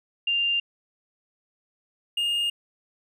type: tone pair in turn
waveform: sine / triangle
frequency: 2794 / 2833 Hz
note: F7 / F7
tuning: 0 / +24 cents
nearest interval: unison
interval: 24 cents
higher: second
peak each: -21 / -21 dBFS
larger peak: neither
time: 0.27-0.6 / 2.17-2.5 s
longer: neither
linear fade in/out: 5 ms
effects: none